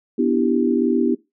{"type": "chord", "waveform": "sine", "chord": "E minor seventh", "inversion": "second", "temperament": "equal", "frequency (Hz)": [246.9, 293.7, 329.6, 392], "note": ["B3", "D4", "E4", "G4"], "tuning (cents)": [0, 0, 0, 0], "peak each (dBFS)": [-19, -22, -21, -22], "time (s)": [0.18, 1.15], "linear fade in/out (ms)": 10, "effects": ["noise-tail reverb RT60 0.2 s tail -19 dB re dry"]}